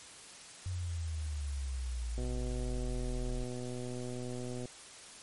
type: exponential sweep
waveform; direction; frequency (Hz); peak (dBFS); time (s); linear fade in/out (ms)
sine; down; 92.5 to 37.61; -34; 0.66-3.44; 0
type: click train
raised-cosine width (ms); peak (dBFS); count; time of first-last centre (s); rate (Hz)
2; -29; 308; 2.18-4.656; 124
effects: white hiss -51 dBFS RMS until 5.22 s + MP3 48 kbps